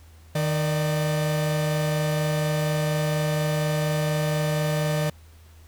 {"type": "tone pair together", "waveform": "45% pulse", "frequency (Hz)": [154.7, 594.6], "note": ["D#3", "D5"], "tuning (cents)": [-10, 21], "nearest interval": "octave + major seventh", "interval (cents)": 2331, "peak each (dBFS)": [-23, -28], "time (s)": [0.35, 5.1], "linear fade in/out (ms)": 5, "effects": ["added 80 Hz sine -47 dBFS peak until 5.67 s", "pink hiss -57 dBFS RMS until 5.67 s"]}